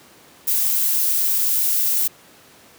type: noise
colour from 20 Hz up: violet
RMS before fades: -19 dBFS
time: 0.47-2.08 s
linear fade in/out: 10 ms
effects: pink hiss -48 dBFS RMS until 2.78 s + high-pass 150 Hz 12 dB/octave